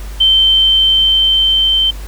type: tone with level ramp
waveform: sine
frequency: 3106 Hz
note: G7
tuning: 17 cents flat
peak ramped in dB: -6 to -9 dBFS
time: 0.2-1.91 s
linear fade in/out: 10 ms
effects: added 50 Hz sine -24 dBFS peak until 2.07 s + pink hiss -36 dBFS RMS until 2.07 s